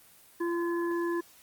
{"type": "harmonic tone", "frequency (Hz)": 342.1, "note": "F4", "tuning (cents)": -36, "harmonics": [1, 3, 5], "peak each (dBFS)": [-28, -37, -40], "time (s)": [0.4, 1.21], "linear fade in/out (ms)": 10, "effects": ["white hiss -57 dBFS RMS until 1.42 s", "Opus 24 kbps"]}